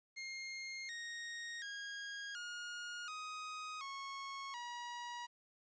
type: tone with pitch steps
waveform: sawtooth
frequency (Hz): 2132 / 1866.8 / 1634.5 / 1431.2 / 1253.1 / 1097.2 / 960.7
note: C7 / A#6 / G#6 / F6 / D#6 / C#6 / B5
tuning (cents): +32 / +2 / -28 / +42 / +12 / -18 / -48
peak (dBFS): -40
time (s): 0.16-5.27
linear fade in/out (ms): 20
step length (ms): 730
effects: resampled to 16000 Hz + 12-bit